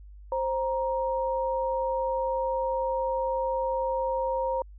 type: tone pair together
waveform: sine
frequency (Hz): 527 / 939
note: C5 / A#5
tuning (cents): +12 / +12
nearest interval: minor seventh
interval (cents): 1000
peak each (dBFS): -27 / -29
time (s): 0.32-4.62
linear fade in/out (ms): 2
effects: added 50 Hz sine -44 dBFS peak until 4.78 s